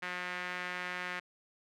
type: tone with band-pass filter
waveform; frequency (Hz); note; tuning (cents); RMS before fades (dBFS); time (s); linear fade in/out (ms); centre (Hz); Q
sawtooth; 179.8; F#3; -49; -39; 0.02-1.2; 10; 1900; 2.2
effects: none